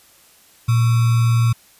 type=tone with sample-and-hold; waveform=sine; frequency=116.54 Hz; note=A#2; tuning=in tune; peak=-12 dBFS; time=0.68-1.53 s; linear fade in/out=10 ms; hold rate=1225 Hz; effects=white hiss -51 dBFS RMS until 1.79 s + resampled to 32000 Hz